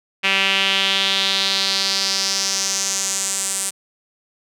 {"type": "tone with band-pass filter sweep", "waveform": "sawtooth", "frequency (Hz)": 194.1, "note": "G3", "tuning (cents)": -17, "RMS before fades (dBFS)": -20, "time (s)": [0.23, 3.71], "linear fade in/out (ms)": 20, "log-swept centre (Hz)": [2600, 8600], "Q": 3.4, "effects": []}